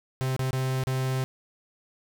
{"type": "tone with dropouts", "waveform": "45% pulse", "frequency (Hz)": 130.81, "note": "C3", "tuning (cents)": 0, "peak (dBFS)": -25, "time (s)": [0.21, 1.24], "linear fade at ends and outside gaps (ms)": 0, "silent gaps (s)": [[0.364, 0.393], [0.508, 0.531], [0.837, 0.871]], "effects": []}